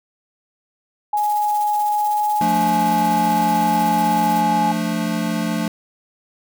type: tone with pitch glide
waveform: sine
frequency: 836 to 841.8 Hz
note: G#5 to G#5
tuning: +11 to +23 cents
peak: -16 dBFS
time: 1.13-4.72 s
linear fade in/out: 5 ms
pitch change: +12 cents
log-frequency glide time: 1.93-2.56 s
type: noise with tremolo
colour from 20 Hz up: blue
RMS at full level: -34 dBFS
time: 1.17-4.41 s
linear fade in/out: 2 ms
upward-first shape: square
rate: 16 Hz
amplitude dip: 45%
type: chord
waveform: square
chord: D minor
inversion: first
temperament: equal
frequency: 174.61 / 220 / 293.7 Hz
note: F3 / A3 / D4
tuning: 0 / 0 / 0 cents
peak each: -25 / -23 / -27 dBFS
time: 2.41-5.68 s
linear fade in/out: 2 ms
effects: none